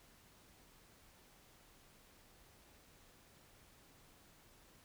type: silence
effects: pink hiss -65 dBFS RMS until 4.84 s